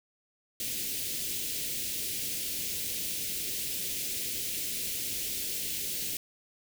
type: band-stop noise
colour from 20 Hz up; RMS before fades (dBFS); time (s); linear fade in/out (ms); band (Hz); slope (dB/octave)
white; -34; 0.6-6.17; 2; 470 to 2300; 24
effects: none